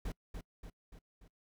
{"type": "noise with echo", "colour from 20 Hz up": "brown", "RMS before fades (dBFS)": -38, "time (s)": [0.05, 0.12], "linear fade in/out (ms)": 5, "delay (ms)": 290, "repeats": 4, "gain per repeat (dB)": -5, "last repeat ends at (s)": 1.28, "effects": ["noise-tail reverb RT60 0.1 s tail -25 dB re dry"]}